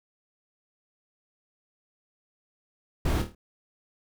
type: noise with echo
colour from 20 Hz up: brown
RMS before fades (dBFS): -25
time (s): 3.05-3.22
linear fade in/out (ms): 5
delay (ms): 26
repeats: 5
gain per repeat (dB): -6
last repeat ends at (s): 3.35
effects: none